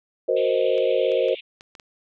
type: chord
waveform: sine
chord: C half-diminished seventh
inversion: second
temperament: equal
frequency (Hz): 370 / 466.2 / 523.3 / 622.3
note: Gb4 / Bb4 / C5 / Eb5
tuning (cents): 0 / 0 / 0 / 0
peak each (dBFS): -26 / -23 / -21 / -26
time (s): 0.28-1.35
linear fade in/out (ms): 10
type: band-pass noise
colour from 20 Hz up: white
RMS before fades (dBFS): -39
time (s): 0.36-1.41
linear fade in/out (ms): 10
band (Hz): 2200 to 3600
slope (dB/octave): 96
type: clicks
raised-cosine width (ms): 0.2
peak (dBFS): -26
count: 6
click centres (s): 0.78 / 1.118 / 1.285 / 1.609 / 1.752 / 1.798
effects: none